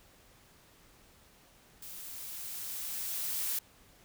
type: noise with level ramp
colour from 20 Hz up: blue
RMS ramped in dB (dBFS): -46 to -33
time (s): 1.82-3.59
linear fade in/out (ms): 5
effects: pink hiss -61 dBFS RMS until 4.04 s